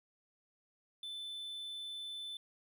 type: tone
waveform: triangle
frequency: 3520 Hz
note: A7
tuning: in tune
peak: -40 dBFS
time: 1.03-2.37 s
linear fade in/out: 2 ms
effects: none